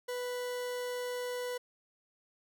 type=tone; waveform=40% pulse; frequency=493.9 Hz; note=B4; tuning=in tune; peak=-34 dBFS; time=0.08-1.58 s; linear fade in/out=10 ms; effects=none